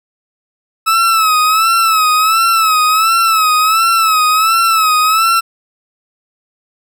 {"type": "tone with vibrato", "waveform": "40% pulse", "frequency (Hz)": 1299, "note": "E6", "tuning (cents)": -26, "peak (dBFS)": -8, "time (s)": [0.86, 5.41], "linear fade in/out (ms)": 20, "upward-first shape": "sine", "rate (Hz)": 1.4, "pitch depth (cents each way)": 73, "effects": []}